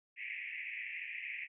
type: band-pass noise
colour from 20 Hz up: white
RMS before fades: -43 dBFS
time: 0.16-1.48 s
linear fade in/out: 50 ms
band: 1900 to 2600 Hz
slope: 96 dB/octave
effects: none